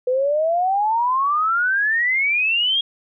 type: exponential sweep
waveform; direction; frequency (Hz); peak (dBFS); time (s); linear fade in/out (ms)
sine; up; 493.9 to 3300; -16; 0.07-2.81; 5
effects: none